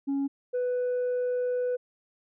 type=tone pair in turn; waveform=sine; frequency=277.2 / 495.9 Hz; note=C#4 / B4; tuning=0 / +7 cents; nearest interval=minor seventh; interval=1007 cents; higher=second; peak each=-23 dBFS; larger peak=neither; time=0.07-0.28 / 0.53-1.77 s; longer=second; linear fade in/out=20 ms; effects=tanh soft clip ceiling -24 dBFS